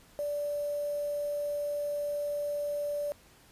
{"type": "tone with quantisation", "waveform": "sine", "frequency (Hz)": 583, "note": "D5", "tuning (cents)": -13, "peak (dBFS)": -30, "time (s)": [0.19, 3.12], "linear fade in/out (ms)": 0, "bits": 8, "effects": ["pink hiss -59 dBFS RMS until 3.51 s", "resampled to 32000 Hz"]}